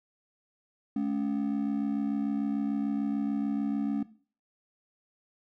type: ring-modulated tone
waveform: triangle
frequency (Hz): 246.9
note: B3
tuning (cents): 0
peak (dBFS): -21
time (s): 0.96-4.03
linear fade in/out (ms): 2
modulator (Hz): 33.4
effects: noise-tail reverb RT60 0.4 s tail -17 dB re dry + tanh soft clip ceiling -18 dBFS